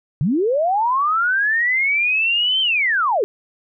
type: linear two-way sweep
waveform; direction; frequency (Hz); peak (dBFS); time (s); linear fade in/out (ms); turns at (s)
sine; up then down; 123.47 to 3136 to 365.3; -15; 0.21-3.24; 0; 2.61
effects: none